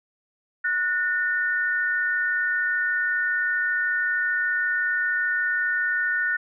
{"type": "tone pair together", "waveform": "sine", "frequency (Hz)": [1468, 1813.2], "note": ["F#6", "A#6"], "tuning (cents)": [-14, -48], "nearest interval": "major third", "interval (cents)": 366, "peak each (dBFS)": [-23, -25], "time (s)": [0.64, 6.37], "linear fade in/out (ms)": 10, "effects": []}